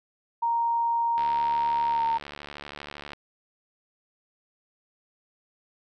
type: tone with pitch glide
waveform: sine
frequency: 932.3 to 914.7 Hz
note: A#5 to A#5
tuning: 0 to -33 cents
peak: -22 dBFS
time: 0.42-2.18 s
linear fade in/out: 10 ms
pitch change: -33 cents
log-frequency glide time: 1.89-2.05 s
type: click train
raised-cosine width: 0.3 ms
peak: -22 dBFS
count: 143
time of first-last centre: 1.18-3.133 s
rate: 72.7 Hz
effects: none